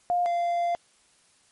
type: tone pair in turn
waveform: sine / triangle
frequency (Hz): 707 / 692.1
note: F5 / F5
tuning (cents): +21 / -16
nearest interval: unison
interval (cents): 37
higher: first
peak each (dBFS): -21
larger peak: neither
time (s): 0.1-0.26 / 0.26-0.75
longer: second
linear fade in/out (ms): 0
effects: white hiss -62 dBFS RMS until 1.51 s + MP3 48 kbps